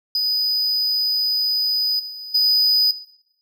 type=tone with level steps; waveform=triangle; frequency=4978 Hz; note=D#8; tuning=in tune; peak=-16 / -30 / -12 dBFS; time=0.15-2.91 s; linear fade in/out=2 ms; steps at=1.99 / 2.34 s; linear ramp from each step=10 ms; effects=noise-tail reverb RT60 0.8 s tail -17 dB re dry